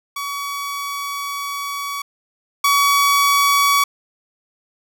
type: tone pair in turn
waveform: sawtooth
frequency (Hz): 1132 / 1132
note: C#6 / C#6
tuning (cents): +36 / +36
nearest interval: unison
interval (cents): 0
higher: neither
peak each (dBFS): -20 / -9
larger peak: second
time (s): 0.16-2.02 / 2.64-3.84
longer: first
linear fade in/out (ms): 5
effects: none